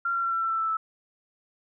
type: tone with pitch steps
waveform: sine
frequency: 1379 / 1369.5 / 1360 / 1350.6 / 1341.3 / 1332 / 1322.8 / 1313.7 Hz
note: F6 / F6 / F6 / E6 / E6 / E6 / E6 / E6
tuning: -22 / -34 / -46 / +42 / +30 / +18 / +6 / -6 cents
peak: -24 dBFS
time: 0.05-0.77 s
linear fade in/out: 5 ms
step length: 90 ms
effects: none